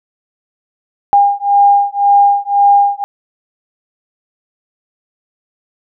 sine beating tone pair, 806 / 807.9 Hz, G5 / G#5, +48 / -48 cents, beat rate 1.9 Hz, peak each -10 dBFS, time 1.13-3.04 s, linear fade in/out 0 ms, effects none

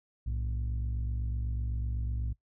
sine tone pair together, 61.4 / 109.4 Hz, B1 / A2, -9 / -9 cents, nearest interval minor seventh, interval 1000 cents, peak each -29 / -34 dBFS, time 0.26-2.33 s, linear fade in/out 10 ms, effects noise-tail reverb RT60 0.1 s tail -19 dB re dry + tanh soft clip ceiling -27 dBFS

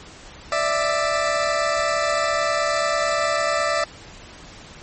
20% pulse tone pair together, 590.2 / 659.3 Hz, D5 / E5, +8 / 0 cents, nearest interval major second, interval 192 cents, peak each -17 / -17 dBFS, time 0.52-3.84 s, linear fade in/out 2 ms, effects pink hiss -42 dBFS RMS until 4.82 s + MP3 32 kbps

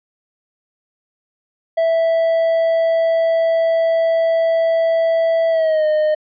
triangle tone with pitch glide, 658 to 613.9 Hz, E5 to D#5, -3 to -23 cents, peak -11 dBFS, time 1.77-6.15 s, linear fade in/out 10 ms, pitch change -120 cents, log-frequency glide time 5.5-5.86 s, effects resampled to 11025 Hz

